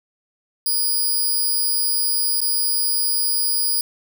5% pulse tone with dropouts, 4905 Hz, D#8, 26 cents flat, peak -11 dBFS, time 0.66-3.81 s, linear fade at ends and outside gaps 2 ms, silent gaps 2.405-2.415 s, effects none

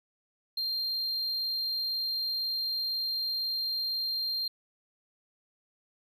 triangle tone, 4186 Hz, C8, in tune, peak -28 dBFS, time 0.57-4.48 s, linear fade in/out 5 ms, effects none

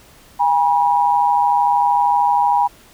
sine tone pair together, 813 / 966 Hz, G#5 / B5, -37 / -39 cents, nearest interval minor third, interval 298 cents, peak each -15 dBFS, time 0.39-2.68 s, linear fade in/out 20 ms, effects pink hiss -47 dBFS RMS until 2.93 s

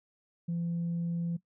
sine tone, 170 Hz, F3, 46 cents flat, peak -28 dBFS, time 0.48-1.37 s, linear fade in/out 10 ms, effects noise-tail reverb RT60 0.1 s tail -18 dB re dry + tanh soft clip ceiling -27 dBFS

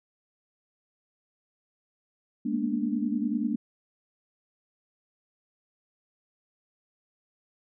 sine tone cluster, 209.5 / 230.3 / 240.3 / 292.3 Hz, G#3 / A#3 / B3 / D4, +15 / -21 / -47 / -8 cents, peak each -31 dBFS, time 2.45-3.56 s, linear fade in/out 10 ms, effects none

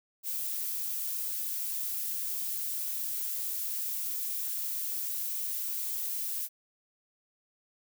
violet noise, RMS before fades -34 dBFS, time 0.23-6.49 s, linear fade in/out 50 ms, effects none

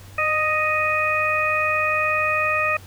harmonic tone with a mistuned harmonic, 622.3 Hz, D#5, in tune, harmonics 1 / 2 / 3 / 4, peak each -26 / -23 / -26 / -22 dBFS, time 0.18-2.77 s, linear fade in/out 5 ms, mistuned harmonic 1, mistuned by -26 cents, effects added 96 Hz sine -41 dBFS peak until 2.86 s + pink hiss -47 dBFS RMS until 2.86 s

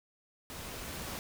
pink noise with level ramp, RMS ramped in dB -44 to -40 dBFS, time 0.5-1.19 s, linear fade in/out 0 ms, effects none

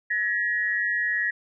sine tone pair together, 1698 / 1899.9 Hz, G#6 / A#6, +38 / +32 cents, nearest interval major second, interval 194 cents, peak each -27 / -24 dBFS, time 0.1-1.31 s, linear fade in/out 10 ms, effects none

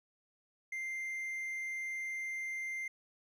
triangle tone, 2093 Hz, C7, in tune, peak -35 dBFS, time 0.72-2.88 s, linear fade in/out 5 ms, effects none

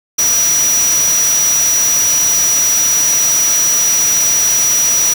sine tone in noise, 5830 Hz, F#8, 26 cents flat, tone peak -10 dBFS, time 0.18-5.14 s, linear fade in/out 10 ms, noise white, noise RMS -19 dBFS, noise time 0.18-5.14 s, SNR +6 dB, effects none

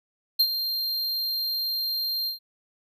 square tone with ADSR envelope, 4186 Hz, C8, in tune, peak -16 dBFS, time 0.39-2.39 s, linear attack 12 ms, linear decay 63 ms, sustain -10 dB, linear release 120 ms, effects none

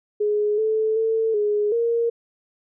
sine tone with pitch steps, 418.3 / 437.2 / 446.6 / 416.6 / 466 Hz, G#4 / A4 / A4 / G#4 / A#4, +12 / -11 / +26 / +5 / -1 cents, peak -18 dBFS, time 0.2-2.1 s, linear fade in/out 10 ms, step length 380 ms, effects none

